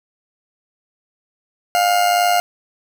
40% pulse tone with amplitude modulation, 707 Hz, F5, 21 cents sharp, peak -10 dBFS, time 1.75-2.4 s, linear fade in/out 0 ms, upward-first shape sine, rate 103 Hz, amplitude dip 55%, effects none

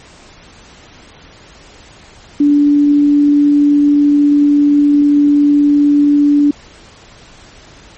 sine tone, 290 Hz, D4, 22 cents flat, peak -6 dBFS, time 2.4-6.51 s, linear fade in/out 5 ms, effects pink hiss -40 dBFS RMS until 7.97 s + MP3 32 kbps

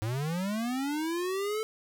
square linear sweep, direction up, 103.83 to 442.4 Hz, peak -30 dBFS, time 0.02-1.63 s, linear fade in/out 0 ms, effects none

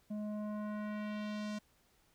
square tone with low-pass filter sweep, 210.5 Hz, G#3, 24 cents sharp, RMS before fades -40 dBFS, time 0.1-1.59 s, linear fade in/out 10 ms, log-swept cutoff 470 to 6600 Hz, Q 1.2, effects pink hiss -71 dBFS RMS until 2.14 s

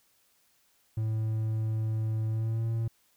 triangle tone with pitch glide, 110 to 113.81 Hz, A2 to A#2, 0 to -41 cents, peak -25 dBFS, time 0.97-2.88 s, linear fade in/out 5 ms, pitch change +59 cents, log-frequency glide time 2.28-2.67 s, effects white hiss -68 dBFS RMS until 3.16 s

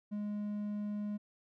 triangle tone, 207.7 Hz, G#3, in tune, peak -33 dBFS, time 0.11-1.18 s, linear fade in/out 20 ms, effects none

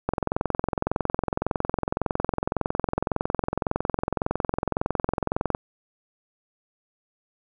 click train, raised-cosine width 1 ms, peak -9 dBFS, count 120, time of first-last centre 0.09-5.549 s, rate 21.8 Hz, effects none

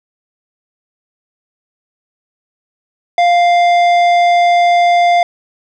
triangle tone with tanh clipping, 698.5 Hz, F5, in tune, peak -9 dBFS, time 3.18-5.23 s, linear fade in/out 2 ms, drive 16 dB, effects none

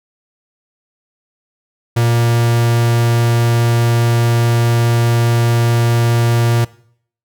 45% pulse tone, 117.6 Hz, A#2, 16 cents sharp, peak -11 dBFS, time 1.96-6.65 s, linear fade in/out 10 ms, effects noise-tail reverb RT60 0.6 s tail -20 dB re dry

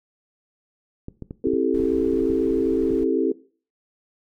clicks, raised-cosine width 3 ms, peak -20 dBFS, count 9, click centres 1.084 / 1.223 / 1.309 / 1.471 / 1.536 / 1.8 / 2.134 / 2.302 / 2.908 s
sine chord, A minor seventh, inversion first, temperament equal with one note detuned, 266.8 / 329.6 / 392 / 440 Hz, C4 / E4 / G4 / A4, +34 / 0 / 0 / 0 cents, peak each -24 dBFS, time 1.44-3.32 s, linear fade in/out 5 ms
brown noise, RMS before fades -38 dBFS, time 1.74-3.04 s, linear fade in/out 5 ms
effects noise-tail reverb RT60 0.4 s tail -18 dB re dry

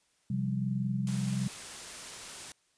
sine chord, C suspended fourth, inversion none, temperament equal, 130.81 / 174.61 / 196 Hz, C3 / F3 / G3, 0 / 0 / 0 cents, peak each -32 / -37 / -32 dBFS, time 0.3-1.48 s, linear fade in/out 5 ms
white noise, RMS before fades -43 dBFS, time 1.07-2.52 s, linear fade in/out 2 ms
effects white hiss -71 dBFS RMS until 2.77 s + resampled to 22050 Hz

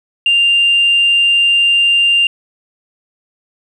sine tone, 2792 Hz, F7, 1 cent flat, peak -7 dBFS, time 0.26-2.27 s, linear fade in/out 2 ms, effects tanh soft clip ceiling -4 dBFS + 8-bit

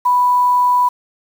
sine tone with quantisation, 987.8 Hz, B5, in tune, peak -10 dBFS, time 0.05-0.89 s, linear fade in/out 10 ms, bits 6, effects none

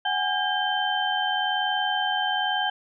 sine tone cluster, 747 / 828 / 1608 / 3102 Hz, F#5 / G#5 / G6 / G7, +16 / -5 / +44 / -19 cents, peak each -28 dBFS, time 0.05-2.7 s, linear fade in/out 5 ms, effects none

